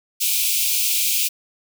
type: high-pass noise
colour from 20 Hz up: white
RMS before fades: -20 dBFS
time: 0.2-1.29 s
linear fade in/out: 20 ms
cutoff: 2300 Hz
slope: 96 dB/octave
effects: none